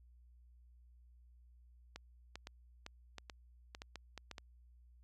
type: clicks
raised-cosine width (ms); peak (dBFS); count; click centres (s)
0.2; -29; 12; 1.96 / 2.356 / 2.471 / 2.864 / 3.183 / 3.298 / 3.749 / 3.819 / 3.957 / 4.177 / 4.313 / 4.382
effects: added 60 Hz sine -60 dBFS peak until 5.03 s